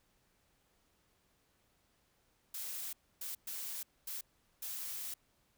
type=noise bursts at uneven times; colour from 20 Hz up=blue; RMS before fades=-42 dBFS; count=5; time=2.54-2.93 / 3.21-3.35 / 3.47-3.83 / 4.07-4.21 / 4.62-5.14 s; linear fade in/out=5 ms; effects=pink hiss -74 dBFS RMS until 5.57 s

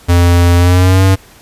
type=tone with pitch glide; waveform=square; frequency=87.1 to 95.53 Hz; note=F2 to G2; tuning=-4 to -44 cents; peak=-6 dBFS; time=0.08-1.16 s; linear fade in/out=20 ms; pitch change=+160 cents; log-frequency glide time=0.57-1.04 s; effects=pink hiss -41 dBFS RMS until 1.41 s + resampled to 32000 Hz

